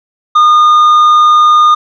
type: tone with tanh clipping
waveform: triangle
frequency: 1220 Hz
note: D#6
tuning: 34 cents flat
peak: -4 dBFS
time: 0.35-1.75 s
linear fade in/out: 10 ms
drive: 9 dB
effects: none